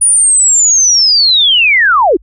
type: linear sweep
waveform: sine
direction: down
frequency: 9730 to 293.9 Hz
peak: -5 dBFS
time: 0.01-2.17 s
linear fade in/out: 10 ms
effects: added 50 Hz sine -39 dBFS peak until 2.22 s